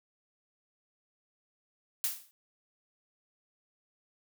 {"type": "noise with exponential decay", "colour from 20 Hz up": "blue", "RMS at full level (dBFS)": -28, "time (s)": [2.04, 2.31], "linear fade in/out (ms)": 0, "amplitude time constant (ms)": 58, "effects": []}